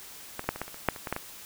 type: clicks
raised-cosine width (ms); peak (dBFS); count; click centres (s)
0.5; -17 / -29 / -10 / -22 / -16 / -27 / -28 / -7 / -25 / -18 / -13 / -17; 12; 0.394 / 0.442 / 0.49 / 0.56 / 0.616 / 0.68 / 0.744 / 0.887 / 0.962 / 1.072 / 1.126 / 1.164
effects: white hiss -46 dBFS RMS until 1.45 s